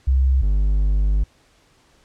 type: tone pair in turn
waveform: sine / triangle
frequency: 65.8 / 50.11 Hz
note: C2 / G1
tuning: +10 / +39 cents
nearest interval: perfect fourth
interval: 471 cents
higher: first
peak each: -13 dBFS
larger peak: neither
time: 0.07-0.42 / 0.42-1.24 s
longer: second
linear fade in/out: 10 ms
effects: pink hiss -57 dBFS RMS until 2.04 s + low-pass 8000 Hz 12 dB/octave